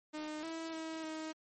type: tone with pitch steps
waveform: sawtooth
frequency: 306 / 326 / 321.2 / 315.2 Hz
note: D#4 / E4 / E4 / D#4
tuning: -29 / -19 / -45 / +23 cents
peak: -36 dBFS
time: 0.13-1.33 s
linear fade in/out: 20 ms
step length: 300 ms
effects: MP3 32 kbps